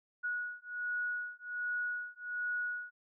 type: beating tone pair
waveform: sine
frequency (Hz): 1459 / 1460.3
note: F#6 / F#6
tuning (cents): -25 / -23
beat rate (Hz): 1.3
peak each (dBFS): -38 / -38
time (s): 0.23-2.91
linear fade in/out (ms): 20
effects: none